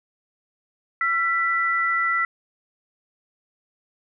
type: tone pair together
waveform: sine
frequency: 1353.8 / 1975.5 Hz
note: E6 / B6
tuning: +46 / 0 cents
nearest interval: perfect fifth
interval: 654 cents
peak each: -22 dBFS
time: 1.01-2.25 s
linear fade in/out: 2 ms
effects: none